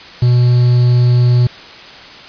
triangle tone with quantisation, 122.7 Hz, B2, 11 cents flat, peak -5 dBFS, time 0.22-1.47 s, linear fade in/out 5 ms, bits 5, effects white hiss -34 dBFS RMS until 2.28 s + resampled to 11025 Hz

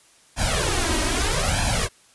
pink noise with flanger, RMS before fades -22 dBFS, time 0.36-1.89 s, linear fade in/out 50 ms, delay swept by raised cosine 1.2 to 3.2 ms, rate 0.79 Hz, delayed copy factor +1, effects white hiss -55 dBFS RMS until 2.14 s + resampled to 24000 Hz

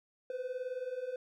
triangle beating tone pair, 493.9 / 512.9 Hz, B4 / C5, 0 / -35 cents, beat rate 19 Hz, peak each -39 / -36 dBFS, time 0.3-1.16 s, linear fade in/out 2 ms, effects none

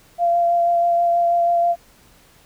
sine tone with vibrato, 689 Hz, F5, 24 cents flat, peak -14 dBFS, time 0.18-1.76 s, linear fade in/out 50 ms, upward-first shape sine, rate 6.2 Hz, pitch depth 12 cents each way, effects pink hiss -52 dBFS RMS until 2.45 s

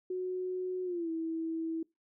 sine tone with pitch glide, 367.6 to 325.6 Hz, F#4 to E4, -11 to -21 cents, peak -32 dBFS, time 0.1-1.83 s, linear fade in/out 5 ms, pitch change -210 cents, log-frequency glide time 0.84-1.1 s, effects noise-tail reverb RT60 0.2 s tail -23 dB re dry

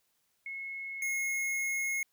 sine / square tone pair in turn, 2179 / 2164 Hz, C#7 / C#7, -30 / -42 cents, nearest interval unison, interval 12 cents, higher first, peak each -37 / -31 dBFS, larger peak second, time 0.46-1.02 / 1.02-2.03 s, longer second, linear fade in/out 2 ms, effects white hiss -75 dBFS RMS until 2.12 s

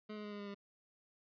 25% pulse tone with pitch steps, 212.7 / 210.3 / 207.8 / 205.5 / 203.1 / 200.8 Hz, G#3 / G#3 / G#3 / G#3 / G#3 / G3, +42 / +22 / +1 / -18 / -38 / +42 cents, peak -40 dBFS, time 0.09-0.546 s, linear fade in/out 10 ms, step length 76 ms, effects resampled to 11025 Hz

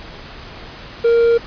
triangle tone with quantisation, 466.2 Hz, A#4, in tune, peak -8 dBFS, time 1.04-1.38 s, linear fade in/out 10 ms, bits 6, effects pink hiss -35 dBFS RMS until 1.46 s + resampled to 11025 Hz

